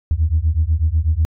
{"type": "beating tone pair", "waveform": "sine", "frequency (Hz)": [75.5, 83.6], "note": ["D2", "E2"], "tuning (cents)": [48, 25], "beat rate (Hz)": 8.1, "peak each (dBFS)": -16, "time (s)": [0.11, 1.25], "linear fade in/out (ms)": 0, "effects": ["tanh soft clip ceiling -7 dBFS"]}